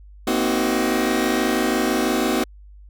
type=chord; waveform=sawtooth; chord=C half-diminished seventh; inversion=third; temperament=just; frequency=235.5 / 261.6 / 314 / 376.7 Hz; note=Bb3 / C4 / Eb4 / Gb4; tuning=+18 / 0 / +16 / +31 cents; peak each=-20 dBFS; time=0.27-2.44 s; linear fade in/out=5 ms; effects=added 50 Hz sine -41 dBFS peak until 2.89 s